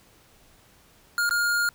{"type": "tone with dropouts", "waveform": "square", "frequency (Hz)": 1417, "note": "F6", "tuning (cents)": 25, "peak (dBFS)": -22, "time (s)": [1.18, 1.69], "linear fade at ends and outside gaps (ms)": 1, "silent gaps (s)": [1.293, 1.309], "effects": ["pink hiss -57 dBFS RMS until 1.74 s"]}